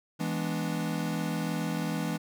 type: chord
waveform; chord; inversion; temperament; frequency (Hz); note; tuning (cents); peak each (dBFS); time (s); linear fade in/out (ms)
square; E dominant seventh; none; equal; 164.81 / 207.7 / 246.9 / 293.7; E3 / G#3 / B3 / D4; 0 / 0 / 0 / 0; -33 / -36 / -38 / -37; 0.19-2.18; 20
effects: none